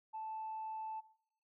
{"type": "tone", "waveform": "sine", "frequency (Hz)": 877, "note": "A5", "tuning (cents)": -6, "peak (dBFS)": -40, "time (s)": [0.13, 1.01], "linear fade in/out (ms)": 20, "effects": ["noise-tail reverb RT60 0.7 s tail -18 dB re dry", "tanh soft clip ceiling -36 dBFS"]}